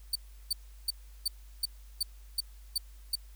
sawtooth tone bursts, 4549 Hz, C#8, 44 cents sharp, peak -24 dBFS, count 9, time 0.13-3.155 s, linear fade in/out 5 ms, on 25 ms, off 350 ms, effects added 50 Hz sine -48 dBFS peak until 3.35 s + white hiss -63 dBFS RMS until 3.35 s

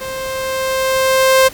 sawtooth tone with level ramp, 526 Hz, C5, 9 cents sharp, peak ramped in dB -20 to -3 dBFS, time 0-1.49 s, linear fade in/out 20 ms, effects pink hiss -35 dBFS RMS until 1.53 s

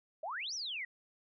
sine exponential two-way sweep, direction up then down, 587.3 to 6100 to 1878 Hz, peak -37 dBFS, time 0.23-0.85 s, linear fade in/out 5 ms, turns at 0.54 s, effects none

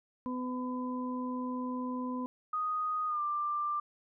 harmonic tone, 251.9 Hz, B3, 34 cents sharp, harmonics 1 / 2 / 4, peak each -34 / -44 / -40 dBFS, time 0.26-2.26 s, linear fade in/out 0 ms
sine tone with pitch glide, 1244 to 1185.1 Hz, D#6 to D6, -1 to +15 cents, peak -30 dBFS, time 2.53-3.8 s, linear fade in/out 5 ms, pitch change -84 cents, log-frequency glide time 3.07-3.21 s
effects none

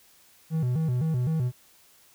triangle tone with vibrato, 141.1 Hz, C#3, 31 cents sharp, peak -21 dBFS, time 0.5-1.52 s, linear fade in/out 50 ms, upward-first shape square, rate 3.9 Hz, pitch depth 220 cents each way, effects white hiss -58 dBFS RMS until 2.14 s

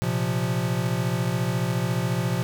square chord, Bb suspended second, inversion none, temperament equal, 116.54 / 130.81 / 174.61 Hz, Bb2 / C3 / F3, 0 / 0 / 0 cents, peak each -28 dBFS, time 0.02-2.43 s, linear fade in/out 0 ms, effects none

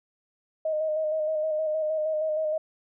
sine tone with vibrato, 622.3 Hz, D#5, in tune, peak -24 dBFS, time 0.65-2.58 s, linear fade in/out 5 ms, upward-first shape square, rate 6.4 Hz, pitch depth 26 cents each way, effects none

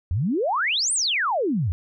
sine exponential two-way sweep, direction up then down, 77.78 to 9390 to 77.78 Hz, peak -20 dBFS, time 0.11-1.72 s, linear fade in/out 0 ms, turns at 0.93 s, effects none

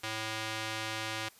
square tone with band-pass filter, 110 Hz, A2, in tune, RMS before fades -37 dBFS, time 0.03-1.29 s, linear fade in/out 10 ms, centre 3100 Hz, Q 0.68, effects white hiss -59 dBFS RMS until 1.39 s + resampled to 32000 Hz

